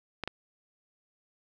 clicks, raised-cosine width 0.3 ms, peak -17 dBFS, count 2, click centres 0.237 / 0.276 s, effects none

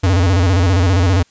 square tone with vibrato, 91.3 Hz, F#2, 23 cents flat, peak -11 dBFS, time 0.03-1.23 s, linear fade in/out 10 ms, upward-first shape square, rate 15 Hz, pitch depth 100 cents each way, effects white hiss -54 dBFS RMS until 1.3 s + resampled to 16000 Hz

